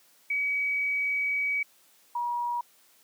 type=tone pair in turn; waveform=sine; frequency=2271 / 958.4 Hz; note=C#7 / A#5; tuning=+41 / +48 cents; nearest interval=octave + minor third; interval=1493 cents; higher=first; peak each=-25 / -27 dBFS; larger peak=first; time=0.3-1.63 / 2.15-2.61 s; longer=first; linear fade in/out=5 ms; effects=white hiss -61 dBFS RMS until 3.03 s + high-pass 200 Hz 12 dB/octave